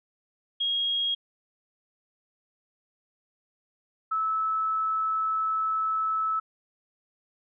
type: tone pair in turn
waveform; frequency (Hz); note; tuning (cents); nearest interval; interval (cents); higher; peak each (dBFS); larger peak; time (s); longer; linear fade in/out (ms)
sine; 3275 / 1304.2; G#7 / E6; -25 / -19; octave + major third; 1594; first; -24; neither; 0.6-1.15 / 4.11-6.4; second; 10
effects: none